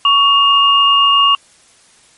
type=tone pair together; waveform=sine; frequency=1123 / 2830 Hz; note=C#6 / F7; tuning=+22 / +22 cents; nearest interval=octave + major third; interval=1600 cents; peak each=-10 dBFS; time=0.05-1.35 s; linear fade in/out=2 ms; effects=white hiss -48 dBFS RMS until 2.17 s + MP3 48 kbps